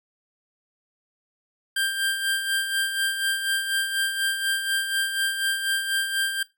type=tone with tremolo; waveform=25% pulse; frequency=1584 Hz; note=G6; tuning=18 cents sharp; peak=-17 dBFS; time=1.76-6.43 s; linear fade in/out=5 ms; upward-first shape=sine; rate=4.1 Hz; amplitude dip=55%; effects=noise-tail reverb RT60 0.2 s tail -19 dB re dry